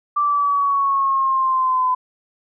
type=exponential sweep; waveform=sine; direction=down; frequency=1174.7 to 1009 Hz; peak=-15 dBFS; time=0.16-1.95 s; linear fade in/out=10 ms; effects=none